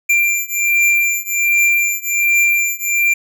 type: beating tone pair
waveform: square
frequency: 2371 / 2372.3 Hz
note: D7 / D7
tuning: +16 / +17 cents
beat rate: 1.3 Hz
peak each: -16 / -17 dBFS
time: 0.09-3.14 s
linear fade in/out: 10 ms
effects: none